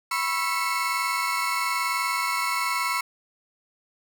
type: tone cluster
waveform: 35% pulse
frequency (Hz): 988 / 1087 / 1331 / 2195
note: B5 / C#6 / E6 / C#7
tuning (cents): 0 / -34 / +16 / -18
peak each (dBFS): -28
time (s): 0.11-3.01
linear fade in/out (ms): 5
effects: none